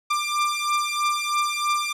sawtooth beating tone pair, 1187 / 1190.1 Hz, D6 / D6, +18 / +23 cents, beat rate 3.1 Hz, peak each -21 / -21 dBFS, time 0.1-1.93 s, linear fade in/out 10 ms, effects low-pass 10000 Hz 12 dB/octave

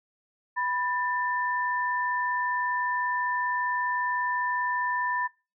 sine tone pair together, 987.8 / 1782.6 Hz, B5 / A6, 0 / +22 cents, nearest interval minor seventh, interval 1022 cents, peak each -27 / -29 dBFS, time 0.56-5.28 s, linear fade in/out 20 ms, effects noise-tail reverb RT60 0.3 s tail -25 dB re dry

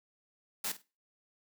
white noise with echo, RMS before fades -35 dBFS, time 0.64-0.72 s, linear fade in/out 5 ms, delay 50 ms, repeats 2, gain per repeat -15 dB, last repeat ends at 0.82 s, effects noise-tail reverb RT60 0.3 s tail -20 dB re dry + high-pass 150 Hz 12 dB/octave

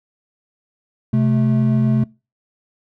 triangle tone pair together, 129.1 / 217.1 Hz, C3 / A3, -23 / -23 cents, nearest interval major sixth, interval 900 cents, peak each -14 dBFS, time 1.13-2.04 s, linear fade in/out 5 ms, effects noise-tail reverb RT60 0.3 s tail -24 dB re dry

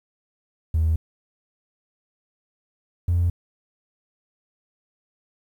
triangle tone pair in turn, 80.1 / 86.77 Hz, E2 / F2, -49 / -11 cents, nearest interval minor second, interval 138 cents, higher second, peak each -14 dBFS, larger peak neither, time 0.74-0.96 / 3.08-3.3 s, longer neither, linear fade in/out 5 ms, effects tanh soft clip ceiling -14 dBFS + 9-bit

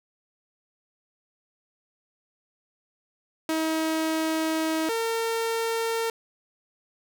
sawtooth tone pair in turn, 318.9 / 455.6 Hz, D#4 / A#4, +43 / -40 cents, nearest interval tritone, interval 617 cents, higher second, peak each -20 / -21 dBFS, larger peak first, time 3.49-4.89 / 4.89-6.1 s, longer first, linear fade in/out 2 ms, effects none

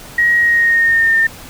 sine tone with pitch glide, 1894 to 1809.5 Hz, A#6 to A6, +27 to +48 cents, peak -9 dBFS, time 0.18-1.27 s, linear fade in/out 5 ms, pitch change -79 cents, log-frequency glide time 0.37-1.16 s, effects pink hiss -35 dBFS RMS until 1.49 s

